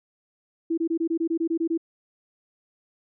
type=tone bursts; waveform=sine; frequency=329.6 Hz; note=E4; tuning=in tune; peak=-21 dBFS; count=11; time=0.7-1.777 s; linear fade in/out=10 ms; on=77 ms; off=23 ms; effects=none

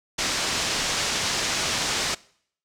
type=low-pass noise; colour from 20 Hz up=white; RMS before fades=-26 dBFS; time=0.18-2.15 s; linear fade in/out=10 ms; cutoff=6800 Hz; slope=24 dB/octave; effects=noise-tail reverb RT60 0.6 s tail -22 dB re dry

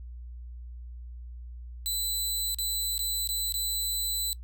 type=tone with dropouts; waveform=15% pulse; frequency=3999 Hz; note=B7; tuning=21 cents sharp; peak=-21 dBFS; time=1.86-4.33 s; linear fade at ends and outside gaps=0 ms; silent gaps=2.545-2.586 / 2.979-2.992 / 3.274-3.29 / 3.523-3.541 s; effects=noise-tail reverb RT60 0.1 s tail -21 dB re dry + added 60 Hz sine -39 dBFS peak until 4.43 s

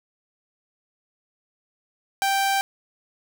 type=tone; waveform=sawtooth; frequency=784 Hz; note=G5; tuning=in tune; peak=-16 dBFS; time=2.22-2.61 s; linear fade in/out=0 ms; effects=none

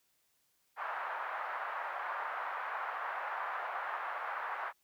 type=band-pass noise; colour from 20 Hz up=white; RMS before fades=-39 dBFS; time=0.76-4.73 s; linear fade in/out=50 ms; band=720 to 1500 Hz; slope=24 dB/octave; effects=white hiss -75 dBFS RMS until 4.83 s

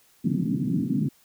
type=band-pass noise; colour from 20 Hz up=white; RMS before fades=-25 dBFS; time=0.24-1.09 s; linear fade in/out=10 ms; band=130 to 280 Hz; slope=48 dB/octave; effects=white hiss -60 dBFS RMS until 1.24 s

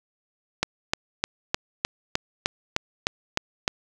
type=click train; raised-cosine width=0.2 ms; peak=-4 dBFS; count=11; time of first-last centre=0.63-3.679 s; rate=3.28 Hz; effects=none

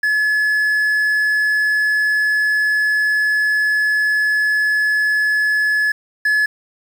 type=tone pair in turn; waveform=triangle; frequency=1709 / 1709 Hz; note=G#6 / G#6; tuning=+49 / +49 cents; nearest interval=unison; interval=0 cents; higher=neither; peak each=-12 / -11 dBFS; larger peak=second; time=0.03-5.92 / 6.25-6.46 s; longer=first; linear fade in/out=5 ms; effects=7-bit

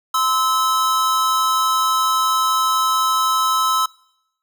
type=tone pair together; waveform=square; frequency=1031.8 / 1300 Hz; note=C6 / E6; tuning=-24 / -24 cents; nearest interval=major third; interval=400 cents; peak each=-21 / -18 dBFS; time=0.14-3.86 s; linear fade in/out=5 ms; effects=noise-tail reverb RT60 0.8 s tail -24 dB re dry

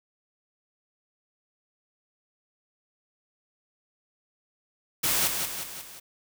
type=noise with echo; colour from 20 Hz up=white; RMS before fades=-25 dBFS; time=5.03-5.28 s; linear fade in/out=10 ms; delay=180 ms; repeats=4; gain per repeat=-5 dB; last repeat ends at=6 s; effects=none

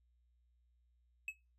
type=tone with exponential decay; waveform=triangle; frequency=2582 Hz; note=E7; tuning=37 cents flat; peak=-33 dBFS; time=1.28-1.36 s; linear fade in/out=2 ms; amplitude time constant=17 ms; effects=noise-tail reverb RT60 0.3 s tail -24 dB re dry + added 60 Hz sine -70 dBFS peak until 1.58 s

